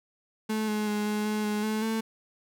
35% pulse tone with pitch steps, 217.1 / 212.2 / 209.3 / 210.7 / 212.7 / 210 / 216.3 / 222.6 Hz, A3 / G#3 / G#3 / G#3 / G#3 / G#3 / A3 / A3, -23 / +38 / +14 / +25 / +42 / +19 / -29 / +20 cents, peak -25 dBFS, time 0.49-2.01 s, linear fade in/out 10 ms, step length 190 ms, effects none

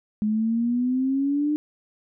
sine exponential sweep, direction up, 210 to 302.7 Hz, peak -20 dBFS, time 0.22-1.56 s, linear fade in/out 0 ms, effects none

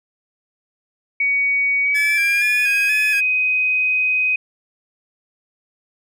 sine tone with pitch glide, 2250 to 2511 Hz, C#7 to D#7, +25 to +15 cents, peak -15 dBFS, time 1.2-4.36 s, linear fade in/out 5 ms, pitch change +190 cents, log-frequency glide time 1.83-2.76 s
45% pulse tone with vibrato, 1675 Hz, G#6, 14 cents sharp, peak -22 dBFS, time 1.94-3.21 s, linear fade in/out 20 ms, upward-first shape square, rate 2.1 Hz, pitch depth 39 cents each way
effects none

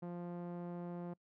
sawtooth tone with low-pass filter, 174.61 Hz, F3, in tune, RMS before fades -44 dBFS, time 0.02-1.14 s, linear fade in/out 10 ms, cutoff 830 Hz, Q 0.86, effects noise-tail reverb RT60 0.1 s tail -26 dB re dry

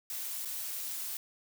blue noise with dropouts, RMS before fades -38 dBFS, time 0.1-1.17 s, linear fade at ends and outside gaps 1 ms, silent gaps 0.45-0.455 s, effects none

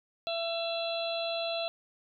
harmonic tone with a mistuned harmonic, 670 Hz, E5, 28 cents sharp, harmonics 1 / 2 / 4 / 5 / 6, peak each -32 / -45 / -40 / -40 / -38 dBFS, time 0.27-1.68 s, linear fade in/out 0 ms, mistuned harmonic 5, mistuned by +19 cents, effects none

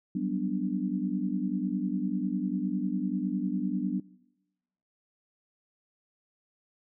sine chord, G major seventh, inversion third, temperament equal with one note detuned, 185 / 194.98 / 246.9 / 293.7 Hz, F#3 / G3 / B3 / D4, 0 / -9 / 0 / 0 cents, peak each -33 dBFS, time 0.15-4 s, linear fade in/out 5 ms, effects noise-tail reverb RT60 1.0 s tail -22 dB re dry

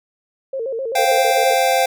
sine tone with vibrato, 493.9 Hz, B4, in tune, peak -21 dBFS, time 0.53-1.54 s, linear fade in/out 5 ms, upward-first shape square, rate 7.7 Hz, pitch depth 140 cents each way
square chord, C suspended fourth, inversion none, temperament equal, 523.3 / 698.5 / 784 Hz, C5 / F5 / G5, 0 / 0 / 0 cents, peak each -19 dBFS, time 0.95-1.86 s, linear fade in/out 5 ms
effects none

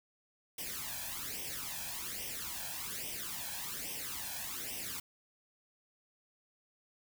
white noise with flanger, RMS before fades -41 dBFS, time 0.58-5 s, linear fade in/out 5 ms, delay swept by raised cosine 0.35 to 1.24 ms, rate 1.2 Hz, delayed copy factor +0.75, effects none

